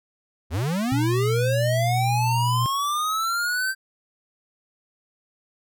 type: linear sweep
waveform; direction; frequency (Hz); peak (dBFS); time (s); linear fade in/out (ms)
square; up; 69.3 to 1568; -23; 0.5-3.75; 50
type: tone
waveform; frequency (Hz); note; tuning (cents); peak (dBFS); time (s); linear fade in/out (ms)
sine; 120.5; B2; -42; -21; 0.92-2.66; 0
effects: none